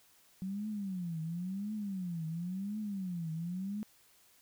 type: tone with vibrato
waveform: sine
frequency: 185 Hz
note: F#3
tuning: in tune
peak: -35 dBFS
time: 0.42-3.83 s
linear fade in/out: 0 ms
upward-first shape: triangle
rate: 0.95 Hz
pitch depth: 280 cents each way
effects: white hiss -65 dBFS RMS until 4.41 s